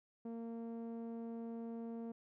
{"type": "tone with low-pass filter", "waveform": "sawtooth", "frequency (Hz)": 230.1, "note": "A#3", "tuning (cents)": -22, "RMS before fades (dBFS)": -45, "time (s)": [0.25, 2.12], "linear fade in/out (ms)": 5, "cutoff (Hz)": 540, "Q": 0.9, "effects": []}